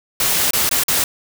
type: noise with dropouts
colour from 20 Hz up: white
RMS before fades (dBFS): -17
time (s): 0.2-1.04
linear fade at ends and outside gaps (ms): 2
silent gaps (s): 0.508-0.533 / 0.692-0.712 / 0.836-0.882
effects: none